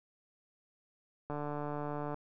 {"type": "click train", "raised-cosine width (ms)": 1, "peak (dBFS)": -25, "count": 125, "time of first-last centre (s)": [1.3, 2.144], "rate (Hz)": 147, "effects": []}